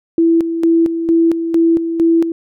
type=tone with tremolo; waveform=sine; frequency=331.6 Hz; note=E4; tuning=10 cents sharp; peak=-8 dBFS; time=0.18-2.32 s; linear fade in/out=2 ms; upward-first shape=square; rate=2.2 Hz; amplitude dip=60%; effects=none